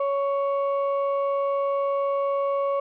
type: tone pair together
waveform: sine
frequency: 557 / 1114 Hz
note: C#5 / C#6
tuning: +8 / +8 cents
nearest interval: octave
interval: 1200 cents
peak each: -21 / -26 dBFS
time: 0-2.8 s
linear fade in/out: 5 ms
effects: tanh soft clip ceiling -18 dBFS